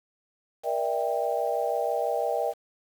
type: chord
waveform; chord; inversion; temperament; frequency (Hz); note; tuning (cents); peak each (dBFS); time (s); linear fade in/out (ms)
sine; E half-diminished seventh; second; just; 474.7 / 593.3 / 659.3 / 791.1; Bb4 / D5 / E5 / G5; +31 / +18 / 0 / +16; -30; 0.63-2.54; 50
effects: 8-bit